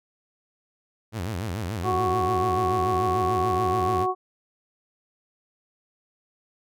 sawtooth tone with vibrato, 98 Hz, G2, in tune, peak -24 dBFS, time 1.12-4.07 s, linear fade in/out 50 ms, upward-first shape sine, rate 6.9 Hz, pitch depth 270 cents each way
harmonic tone, 370 Hz, F#4, in tune, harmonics 1 / 2 / 3, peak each -26 / -26 / -26 dBFS, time 1.83-4.15 s, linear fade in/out 50 ms
effects none

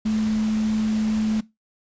sine tone in noise, 216.9 Hz, A3, 25 cents flat, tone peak -19 dBFS, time 0.05-1.41 s, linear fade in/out 10 ms, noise pink, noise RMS -37 dBFS, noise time 0.05-1.41 s, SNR +15 dB, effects noise-tail reverb RT60 0.2 s tail -19 dB re dry + resampled to 16000 Hz

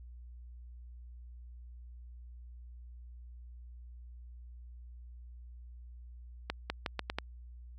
accelerating click train, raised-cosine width 0.3 ms, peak -17 dBFS, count 6, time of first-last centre 6.5-7.186 s, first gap 200 ms, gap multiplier 0.81, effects added 60 Hz sine -47 dBFS peak until 7.78 s

